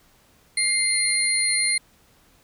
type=tone cluster; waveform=sine; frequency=2102 / 4193 / 9600 Hz; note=C7 / C8 / D9; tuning=+7 / +3 / +37 cents; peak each=-24 / -25 / -22 dBFS; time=0.57-1.78 s; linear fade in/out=5 ms; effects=pink hiss -58 dBFS RMS until 2.43 s